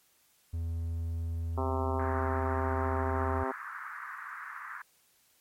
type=tone; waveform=triangle; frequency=83 Hz; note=E2; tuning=12 cents sharp; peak=-29 dBFS; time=0.53-3.44 s; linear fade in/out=10 ms
type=harmonic tone; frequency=131.6 Hz; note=C3; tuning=10 cents sharp; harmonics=2 / 3 / 4 / 5 / 6 / 7 / 8 / 9 / 10; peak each=-38 / -36 / -42 / -39 / -39 / -38 / -40 / -43 / -46 dBFS; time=1.57-3.52 s; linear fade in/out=10 ms
type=band-pass noise; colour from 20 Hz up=pink; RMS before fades=-42 dBFS; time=1.99-4.82 s; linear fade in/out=5 ms; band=1100 to 1800 Hz; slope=48 dB/octave
effects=white hiss -67 dBFS RMS until 5.4 s + MP3 64 kbps